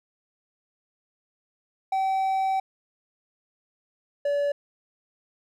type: tone pair in turn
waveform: triangle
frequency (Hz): 768 / 573.5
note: G5 / D5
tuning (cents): -36 / -41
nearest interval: perfect fourth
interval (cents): 505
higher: first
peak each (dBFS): -20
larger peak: neither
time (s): 1.92-2.6 / 4.25-4.52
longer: first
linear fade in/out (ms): 5
effects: none